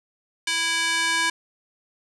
square tone with high-pass filter sweep, 330 Hz, E4, 2 cents sharp, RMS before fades -23 dBFS, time 0.47-1.3 s, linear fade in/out 5 ms, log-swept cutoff 2300 to 1400 Hz, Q 1.2, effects resampled to 24000 Hz + 8-bit

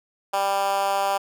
10% pulse tone with high-pass filter, 197.3 Hz, G3, 11 cents sharp, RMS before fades -23 dBFS, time 0.33-1.18 s, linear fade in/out 10 ms, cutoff 720 Hz, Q 2.9, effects none

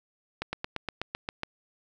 slowing click train, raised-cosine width 0.3 ms, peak -15 dBFS, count 9, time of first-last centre 0.42-1.434 s, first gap 110 ms, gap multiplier 1.04, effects none

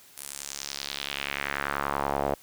sawtooth tone with band-pass filter sweep, 70.4 Hz, C#2, 27 cents sharp, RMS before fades -32 dBFS, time 0.17-2.35 s, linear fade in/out 10 ms, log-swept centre 11000 to 610 Hz, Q 2.1, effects white hiss -54 dBFS RMS until 2.42 s

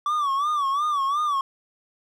triangle tone with vibrato, 1150 Hz, D6, 37 cents flat, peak -19 dBFS, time 0.06-1.41 s, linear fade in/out 2 ms, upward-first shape sine, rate 2.8 Hz, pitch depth 110 cents each way, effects none

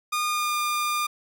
sawtooth tone with pitch glide, 1220 to 1204.6 Hz, D#6 to D6, -34 to +44 cents, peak -20 dBFS, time 0.12-1.07 s, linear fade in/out 10 ms, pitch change -22 cents, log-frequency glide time 0.24-0.59 s, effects none

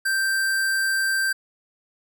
square tone, 1568 Hz, G6, in tune, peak -21 dBFS, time 0.05-1.33 s, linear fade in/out 10 ms, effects none

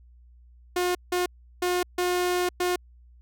sawtooth tone bursts at uneven times, 358.3 Hz, F4, 44 cents sharp, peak -19 dBFS, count 5, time 0.76-0.95 / 1.12-1.26 / 1.62-1.83 / 1.98-2.49 / 2.6-2.76 s, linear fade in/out 5 ms, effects added 60 Hz sine -50 dBFS peak until 3.21 s

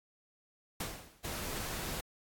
pink noise with exponential decay, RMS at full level -35 dBFS, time 0.8-1.31 s, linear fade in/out 5 ms, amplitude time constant 110 ms
pink noise, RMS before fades -39 dBFS, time 1.24-2.01 s, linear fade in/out 10 ms
effects AAC 64 kbps

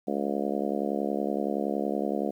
harmonic tone, 70.7 Hz, C#2, 35 cents sharp, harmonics 3 / 4 / 5 / 6 / 7 / 8 / 9 / 10, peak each -32 / -33 / -34 / -35 / -35 / -36 / -37 / -37 dBFS, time 0.07-2.31 s, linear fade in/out 10 ms, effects 10-bit

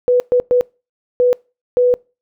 sine tone bursts at uneven times, 493.9 Hz, B4, in tune, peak -9 dBFS, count 5, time 0.08-0.2 / 0.32-0.4 / 0.51-0.61 / 1.2-1.33 / 1.77-1.94 s, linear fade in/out 0 ms, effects noise-tail reverb RT60 0.3 s tail -26 dB re dry

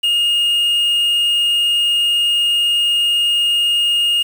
triangle tone with quantisation, 2846 Hz, F7, 32 cents sharp, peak -11 dBFS, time 0.03-4.23 s, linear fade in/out 10 ms, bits 6, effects none

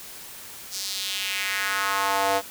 square tone with high-pass filter sweep, 98 Hz, G2, in tune, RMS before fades -26 dBFS, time 0.7-2.42 s, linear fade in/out 50 ms, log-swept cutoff 5600 to 600 Hz, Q 2.2, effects white hiss -41 dBFS RMS until 2.5 s

